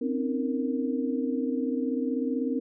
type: tone cluster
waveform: sine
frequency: 256.2 / 276.5 / 312.2 / 464.8 Hz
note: C4 / C#4 / D#4 / A#4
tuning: -36 / -4 / +6 / -5 cents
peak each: -28 / -32 / -34 / -33 dBFS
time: 0.01-2.6 s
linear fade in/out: 10 ms
effects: none